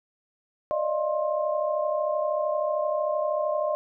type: tone cluster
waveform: sine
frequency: 576 / 609 / 679 / 1061 Hz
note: D5 / D#5 / F5 / C6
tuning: -34 / -37 / -49 / +24 cents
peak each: -33 / -25 / -32 / -32 dBFS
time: 0.71-3.75 s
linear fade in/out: 0 ms
effects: none